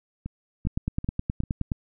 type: two click trains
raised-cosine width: 5 ms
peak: -20 / -13 dBFS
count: 4 / 11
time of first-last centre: 0.26-1.436 / 0.67-1.718 s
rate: 2.55 / 9.54 Hz
effects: none